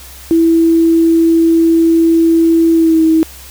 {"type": "tone with pitch glide", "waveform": "sine", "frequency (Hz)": [329.8, 320.6], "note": ["E4", "E4"], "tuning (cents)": [1, -48], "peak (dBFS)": -6, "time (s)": [0.31, 3.23], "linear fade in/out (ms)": 0, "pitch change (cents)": -49, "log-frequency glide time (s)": [2.73, 3.02], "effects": ["added 66 Hz sine -36 dBFS peak until 3.5 s", "white hiss -35 dBFS RMS until 3.5 s"]}